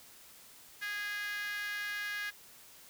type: tone with high-pass filter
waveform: 5% pulse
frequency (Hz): 412.1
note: G#4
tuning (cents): -13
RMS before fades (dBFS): -38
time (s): 0.81-2.31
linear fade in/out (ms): 20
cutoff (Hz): 1700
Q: 6.4
effects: white hiss -56 dBFS RMS until 2.89 s